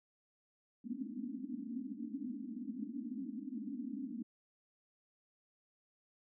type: band-pass noise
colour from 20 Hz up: white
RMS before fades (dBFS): -43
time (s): 0.84-4.23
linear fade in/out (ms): 10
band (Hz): 210 to 290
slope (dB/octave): 96
effects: none